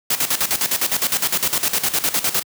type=noise with tremolo; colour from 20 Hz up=white; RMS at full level=-18 dBFS; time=0.1-2.43 s; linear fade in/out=5 ms; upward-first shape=square; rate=9.8 Hz; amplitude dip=75%; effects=high-pass 100 Hz 12 dB/octave